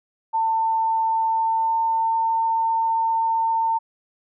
sine tone with pitch glide, 896 to 903.8 Hz, A5 to A5, +31 to +46 cents, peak -18 dBFS, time 0.33-3.79 s, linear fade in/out 20 ms, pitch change +15 cents, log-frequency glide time 1.22-2.33 s, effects none

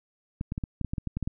clicks, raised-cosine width 5 ms, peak -18 dBFS, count 12, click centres 0.411 / 0.521 / 0.579 / 0.638 / 0.813 / 0.847 / 0.935 / 0.982 / 1.073 / 1.17 / 1.227 / 1.275 s, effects none

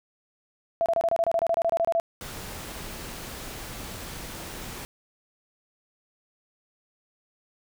sine tone bursts, 670 Hz, E5, 28 cents sharp, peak -20 dBFS, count 16, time 0.81-1.999 s, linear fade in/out 0 ms, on 49 ms, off 27 ms
pink noise, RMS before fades -38 dBFS, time 2.21-4.85 s, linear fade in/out 0 ms
effects none

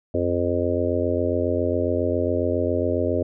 harmonic tone with a mistuned harmonic, 87.31 Hz, F2, in tune, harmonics 1 / 3 / 4 / 5 / 6 / 7, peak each -27 / -27 / -27 / -27 / -27 / -27 dBFS, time 0.14-3.23 s, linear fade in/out 5 ms, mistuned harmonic 1, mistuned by +75 cents, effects none

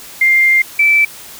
sine tone pair in turn, 2104 / 2322 Hz, C7 / D7, +9 / -20 cents, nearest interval major second, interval 171 cents, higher second, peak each -7 dBFS, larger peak neither, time 0.21-0.62 / 0.79-1.05 s, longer first, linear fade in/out 5 ms, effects white hiss -34 dBFS RMS until 1.39 s

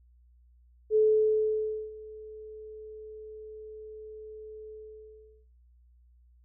sine tone with ADSR envelope, 432.1 Hz, A4, 31 cents flat, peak -19 dBFS, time 0.9-5.45 s, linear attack 53 ms, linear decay 950 ms, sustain -23 dB, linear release 750 ms, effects noise-tail reverb RT60 0.5 s tail -17 dB re dry + added 60 Hz sine -57 dBFS peak until 6.44 s

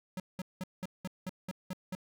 square tone bursts, 185 Hz, F#3, in tune, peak -36 dBFS, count 9, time 0.17-1.951 s, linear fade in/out 2 ms, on 29 ms, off 190 ms, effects none

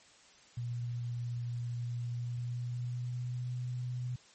sine tone with pitch glide, 120 to 124.09 Hz, B2 to B2, -49 to +9 cents, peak -34 dBFS, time 0.57-4.16 s, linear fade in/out 5 ms, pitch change +58 cents, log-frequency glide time 2.02-3.52 s, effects white hiss -60 dBFS RMS until 4.34 s + MP3 32 kbps

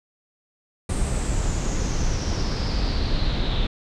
brown noise with low-pass filter sweep, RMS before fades -23 dBFS, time 0.89-3.67 s, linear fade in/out 5 ms, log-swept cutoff 8800 to 3600 Hz, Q 6.8, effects none

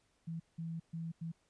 sine tone bursts at uneven times, 164.81 Hz, E3, in tune, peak -38 dBFS, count 4, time 0.27-0.4 / 0.58-0.8 / 0.93-1.12 / 1.21-1.32 s, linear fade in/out 10 ms, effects pink hiss -75 dBFS RMS until 1.49 s + resampled to 22050 Hz

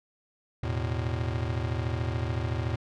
square chord, E suspended fourth, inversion none, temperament just, 82.41 / 109.88 / 123.61 Hz, E2 / A2 / B2, 0 / -2 / +2 cents, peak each -33 / -32 / -34 dBFS, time 0.63-2.76 s, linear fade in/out 5 ms, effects low-pass 4000 Hz 12 dB/octave

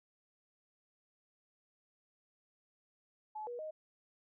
sine tone with pitch steps, 857 / 482.9 / 622 Hz, A5 / B4 / D#5, -46 / -39 / -1 cents, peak -40 dBFS, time 3.35-3.71 s, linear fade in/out 10 ms, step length 120 ms, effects none

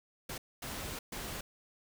pink noise bursts at uneven times, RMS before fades -41 dBFS, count 3, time 0.29-0.38 / 0.62-0.99 / 1.12-1.41 s, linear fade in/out 5 ms, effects none

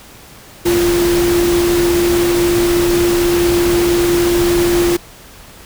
sine tone in noise, 346.9 Hz, F4, 12 cents flat, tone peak -11 dBFS, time 0.65-4.97 s, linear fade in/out 10 ms, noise pink, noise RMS -20 dBFS, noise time 0.65-4.97 s, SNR +6 dB, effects pink hiss -39 dBFS RMS until 5.65 s

